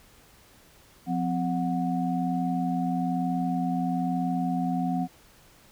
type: tone cluster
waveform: sine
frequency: 176.6 / 257.7 / 733 Hz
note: F3 / C4 / F#5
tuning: +20 / -26 / -16 cents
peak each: -28 / -28 / -31 dBFS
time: 1.06-5.08 s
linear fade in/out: 50 ms
effects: pink hiss -56 dBFS RMS until 5.71 s